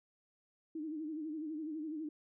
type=tone with vibrato; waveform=sine; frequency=310 Hz; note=D#4; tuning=6 cents flat; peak=-38 dBFS; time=0.75-2.09 s; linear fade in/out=5 ms; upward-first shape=sine; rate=12 Hz; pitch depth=84 cents each way; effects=none

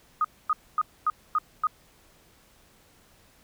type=tone bursts; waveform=sine; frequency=1244.5 Hz; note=D#6; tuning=in tune; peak=-20 dBFS; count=6; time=0.21-1.67 s; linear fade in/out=2 ms; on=35 ms; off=250 ms; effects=pink hiss -59 dBFS RMS until 3.43 s

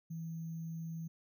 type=tone with sample-and-hold; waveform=sine; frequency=163.6 Hz; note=E3; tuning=13 cents flat; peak=-39 dBFS; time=0.1-1.08 s; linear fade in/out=10 ms; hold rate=6300 Hz; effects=none

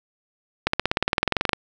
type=accelerating click train; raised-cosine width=0.3 ms; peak=-3 dBFS; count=18; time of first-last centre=0.67-1.532 s; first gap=64 ms; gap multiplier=0.97; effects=none

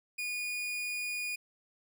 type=tone; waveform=40% pulse; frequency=2451 Hz; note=D#7; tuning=27 cents flat; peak=-33 dBFS; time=0.18-1.36 s; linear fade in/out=10 ms; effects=none

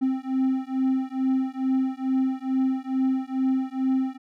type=beating tone pair; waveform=triangle; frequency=261.6 / 263.9 Hz; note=C4 / C4; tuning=0 / +15 cents; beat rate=2.3 Hz; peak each=-23 dBFS; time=0.01-4.18 s; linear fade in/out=20 ms; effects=none

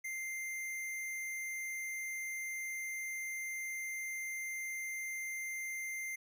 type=tone; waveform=square; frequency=2093 Hz; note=C7; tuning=in tune; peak=-39 dBFS; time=0.04-6.16 s; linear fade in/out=10 ms; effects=none

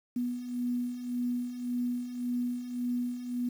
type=beating tone pair; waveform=sine; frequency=243.3 / 245.1 Hz; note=B3 / B3; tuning=-26 / -13 cents; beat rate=1.8 Hz; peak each=-37 / -31 dBFS; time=0.16-3.49 s; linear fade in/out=5 ms; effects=9-bit

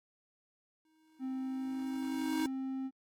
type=tone with exponential growth; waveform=square; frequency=315.4 Hz; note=D#4; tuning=24 cents sharp; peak=-31 dBFS; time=0.85-2.46 s; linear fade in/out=2 ms; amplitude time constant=350 ms
type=tone with pitch glide; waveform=triangle; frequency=261.6 to 264.8 Hz; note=C4 to C4; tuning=0 to +21 cents; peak=-33 dBFS; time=1.19-2.91 s; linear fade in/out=50 ms; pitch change=+21 cents; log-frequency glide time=1.31-2.11 s
effects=AAC 64 kbps

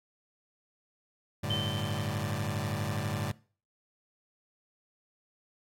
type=chord; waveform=sawtooth; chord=G suspended second; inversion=none; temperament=just; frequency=98 / 110.25 / 147 Hz; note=G2 / A2 / D3; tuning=0 / +4 / +2 cents; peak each=-31 dBFS; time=1.43-3.32 s; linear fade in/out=10 ms
type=tone with exponential decay; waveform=sine; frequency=3085 Hz; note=G7; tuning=28 cents flat; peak=-29 dBFS; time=1.5-2.56 s; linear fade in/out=5 ms; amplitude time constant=230 ms
effects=noise-tail reverb RT60 0.4 s tail -21 dB re dry + AAC 48 kbps

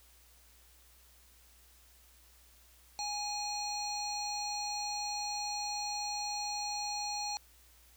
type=harmonic tone with a mistuned harmonic; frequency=827 Hz; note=G#5; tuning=8 cents flat; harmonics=1 / 3 / 5 / 7 / 9; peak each=-38 / -47 / -39 / -42 / -48 dBFS; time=2.99-7.37 s; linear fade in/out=0 ms; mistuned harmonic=5; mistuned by=+63 cents; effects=added 60 Hz sine -63 dBFS peak until 7.96 s + white hiss -63 dBFS RMS until 7.96 s

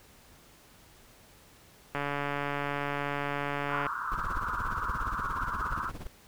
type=click train; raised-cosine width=0.5 ms; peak=-17 dBFS; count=275; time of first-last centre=1.95-3.866 s; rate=143 Hz
type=band-pass noise; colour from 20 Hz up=white; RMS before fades=-34 dBFS; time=3.68-5.92 s; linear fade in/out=50 ms; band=970 to 1500 Hz; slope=96 dB/octave
type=noise with tremolo; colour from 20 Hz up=brown; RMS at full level=-33 dBFS; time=4.12-6.07 s; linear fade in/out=0 ms; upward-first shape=triangle; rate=17 Hz; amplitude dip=100%
effects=pink hiss -57 dBFS RMS until 6.27 s

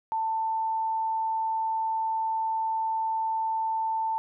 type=tone; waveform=sine; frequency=890 Hz; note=A5; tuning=20 cents sharp; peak=-25 dBFS; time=0.12-4.18 s; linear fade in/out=0 ms; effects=none

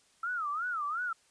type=tone with vibrato; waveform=sine; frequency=1308 Hz; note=E6; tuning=14 cents flat; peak=-31 dBFS; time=0.23-1.13 s; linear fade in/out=5 ms; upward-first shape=sine; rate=2.8 Hz; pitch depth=220 cents each way; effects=white hiss -66 dBFS RMS until 1.3 s + resampled to 22050 Hz

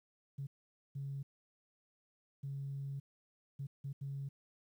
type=tone bursts at uneven times; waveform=sine; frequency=138.59 Hz; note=C#3; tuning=in tune; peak=-38 dBFS; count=6; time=0.38-0.47 / 0.95-1.23 / 2.43-3 / 3.59-3.67 / 3.84-3.93 / 4.01-4.29 s; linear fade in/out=10 ms; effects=tanh soft clip ceiling -34 dBFS + 12-bit

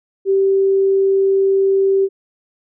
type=tone; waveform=sine; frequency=388.9 Hz; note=G4; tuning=14 cents flat; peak=-11 dBFS; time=0.25-2.09 s; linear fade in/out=50 ms; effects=none

